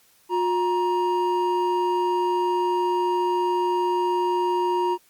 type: tone pair together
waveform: triangle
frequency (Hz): 358.3 / 943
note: F4 / A#5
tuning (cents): +44 / +20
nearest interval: octave + perfect fourth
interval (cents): 1676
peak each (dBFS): -21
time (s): 0.29-4.98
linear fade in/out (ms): 50
effects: white hiss -59 dBFS RMS until 5.09 s + Opus 48 kbps